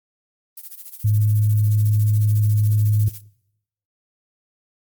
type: noise with tremolo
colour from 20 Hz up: violet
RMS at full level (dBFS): -34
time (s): 0.57-3.21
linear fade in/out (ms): 5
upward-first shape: sine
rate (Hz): 14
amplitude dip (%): 85
type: tone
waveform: sine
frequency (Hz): 106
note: G#2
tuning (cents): +36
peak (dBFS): -14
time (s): 1.04-3.09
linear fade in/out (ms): 10
effects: noise-tail reverb RT60 0.8 s tail -22 dB re dry + Opus 24 kbps